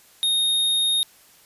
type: tone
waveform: square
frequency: 3709 Hz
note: A#7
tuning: 9 cents flat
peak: -19 dBFS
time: 0.23-1.03 s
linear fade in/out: 0 ms
effects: white hiss -53 dBFS RMS until 1.45 s + resampled to 32000 Hz